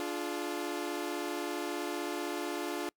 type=chord; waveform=sawtooth; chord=D diminished; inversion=none; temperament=equal with one note detuned; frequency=293.7 / 349.2 / 425.5 Hz; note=D4 / F4 / Ab4; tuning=0 / 0 / +42 cents; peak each=-34 / -33 / -37 dBFS; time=0-2.89 s; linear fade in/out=0 ms; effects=noise-tail reverb RT60 0.1 s tail -26 dB re dry